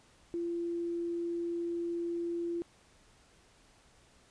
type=tone; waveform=sine; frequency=341.7 Hz; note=F4; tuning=38 cents flat; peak=-32 dBFS; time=0.34-2.62 s; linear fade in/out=0 ms; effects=pink hiss -63 dBFS RMS until 4.3 s + resampled to 22050 Hz